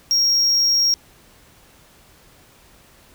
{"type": "tone", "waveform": "triangle", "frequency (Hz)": 5588, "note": "F8", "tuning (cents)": 0, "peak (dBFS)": -13, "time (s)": [0.11, 0.94], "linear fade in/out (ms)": 0, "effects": ["pink hiss -51 dBFS RMS until 3.14 s"]}